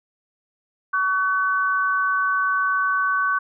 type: tone pair together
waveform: sine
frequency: 1132 / 1511 Hz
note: C#6 / F#6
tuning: +36 / +36 cents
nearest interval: perfect fourth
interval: 500 cents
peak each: -21 dBFS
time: 0.93-3.39 s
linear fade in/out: 10 ms
effects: none